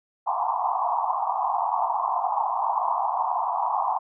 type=band-pass noise; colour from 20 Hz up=white; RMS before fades=-25 dBFS; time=0.26-3.99 s; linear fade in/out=20 ms; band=700 to 1100 Hz; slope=96 dB/octave; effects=none